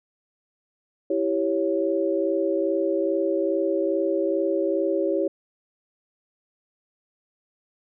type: chord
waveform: sine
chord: C# diminished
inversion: first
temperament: equal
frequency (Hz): 329.6 / 392 / 554.4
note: E4 / G4 / C#5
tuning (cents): 0 / 0 / 0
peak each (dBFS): -25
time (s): 1.1-5.28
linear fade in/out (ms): 5
effects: none